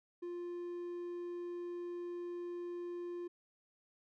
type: tone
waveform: triangle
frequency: 350 Hz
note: F4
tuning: 4 cents sharp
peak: -38 dBFS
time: 0.22-3.28 s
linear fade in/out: 10 ms
effects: none